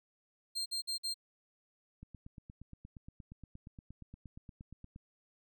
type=tone bursts; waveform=35% pulse; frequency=4186 Hz; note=C8; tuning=in tune; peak=-33 dBFS; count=4; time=0.55-1.143 s; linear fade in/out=20 ms; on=110 ms; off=51 ms
type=click train; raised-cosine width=5 ms; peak=-37 dBFS; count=26; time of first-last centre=2.03-4.961 s; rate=8.53 Hz
effects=none